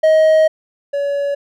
triangle tone pair in turn, 630 / 566.5 Hz, D#5 / C#5, +21 / +37 cents, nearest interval major second, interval 184 cents, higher first, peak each -6 / -14 dBFS, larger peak first, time 0.03-0.48 / 0.93-1.35 s, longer first, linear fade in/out 10 ms, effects none

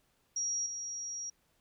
sine tone with level steps, 5680 Hz, F8, 28 cents sharp, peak -31 / -37 dBFS, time 0.36-1.3 s, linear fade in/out 5 ms, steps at 0.66 s, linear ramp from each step 2 ms, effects pink hiss -73 dBFS RMS until 1.6 s

